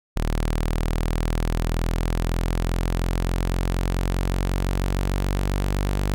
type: exponential sweep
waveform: sawtooth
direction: up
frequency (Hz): 38.89 to 49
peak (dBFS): -17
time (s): 0.16-6.14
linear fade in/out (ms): 0
effects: none